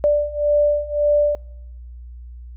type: beating tone pair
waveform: sine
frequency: 587.3 / 589.1 Hz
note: D5 / D5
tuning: 0 / +5 cents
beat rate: 1.8 Hz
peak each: -19 / -17 dBFS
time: 0.04-1.35 s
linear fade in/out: 0 ms
effects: noise-tail reverb RT60 0.9 s tail -26 dB re dry + added 60 Hz sine -34 dBFS peak until 2.56 s